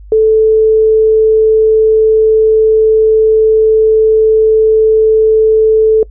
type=tone; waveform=sine; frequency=438.2 Hz; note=A4; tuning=7 cents flat; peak=-4 dBFS; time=0.12-6.03 s; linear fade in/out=2 ms; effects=noise-tail reverb RT60 0.1 s tail -23 dB re dry + added 50 Hz sine -30 dBFS peak until 6.1 s